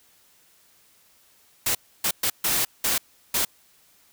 white noise bursts at uneven times, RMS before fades -23 dBFS, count 6, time 1.66-1.75 / 2.04-2.11 / 2.23-2.3 / 2.44-2.65 / 2.84-2.98 / 3.34-3.45 s, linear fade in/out 5 ms, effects white hiss -59 dBFS RMS until 4.12 s

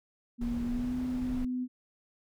sine tone with pitch glide, 238.3 to 251.5 Hz, A#3 to B3, +38 to +32 cents, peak -30 dBFS, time 0.38-1.68 s, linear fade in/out 50 ms, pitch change +94 cents, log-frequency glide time 0.61-0.97 s
brown noise, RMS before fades -39 dBFS, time 0.41-1.45 s, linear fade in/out 5 ms
effects none

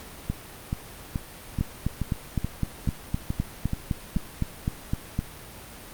two click trains, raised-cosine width 5 ms, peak -14 / -12 dBFS, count 10 / 15, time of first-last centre 0.3-4.163 / 1.61-5.191 s, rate 2.33 / 3.91 Hz, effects pink hiss -43 dBFS RMS until 5.93 s + Opus 48 kbps

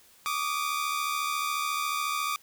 sawtooth tone pair together, 1151.9 / 1226 Hz, D6 / D#6, -34 / -26 cents, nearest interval minor second, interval 108 cents, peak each -27 dBFS, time 0.26-2.36 s, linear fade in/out 0 ms, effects white hiss -58 dBFS RMS until 2.42 s

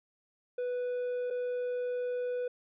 triangle tone with dropouts, 493.9 Hz, B4, in tune, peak -29 dBFS, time 0.58-2.48 s, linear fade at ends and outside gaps 5 ms, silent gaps 1.303-1.307 s, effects resampled to 8000 Hz

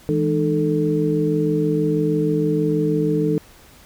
sine tone cluster, 162.1 / 208.4 / 303.6 / 442 Hz, E3 / G#3 / D#4 / A4, -29 / +6 / -42 / +8 cents, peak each -21 / -29 / -21 / -21 dBFS, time 0.09-3.38 s, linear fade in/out 0 ms, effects pink hiss -48 dBFS RMS until 3.85 s

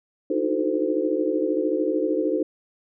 sine tone cluster, 304.3 / 317.5 / 365.6 / 440.2 / 515 Hz, D#4 / D#4 / F#4 / A4 / C5, -38 / +35 / -21 / +1 / -28 cents, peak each -27 dBFS, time 0.3-2.43 s, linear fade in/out 5 ms, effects none

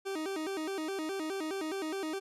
40% pulse tone with vibrato, 349.2 Hz, F4, in tune, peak -33 dBFS, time 0.05-2.2 s, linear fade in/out 20 ms, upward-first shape square, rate 4.8 Hz, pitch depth 190 cents each way, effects low-pass 11000 Hz 12 dB/octave

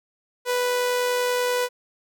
sawtooth tone with amplitude modulation, 493.9 Hz, B4, in tune, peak -16 dBFS, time 0.45-1.69 s, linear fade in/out 50 ms, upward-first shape sine, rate 90.3 Hz, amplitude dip 25%, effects none

